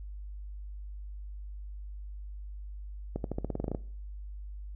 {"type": "accelerating click train", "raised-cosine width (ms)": 2, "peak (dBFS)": -19, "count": 12, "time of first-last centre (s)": [3.16, 3.748], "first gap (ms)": 82, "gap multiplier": 0.91, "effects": ["noise-tail reverb RT60 0.5 s tail -21 dB re dry", "added 50 Hz sine -39 dBFS peak until 4.75 s"]}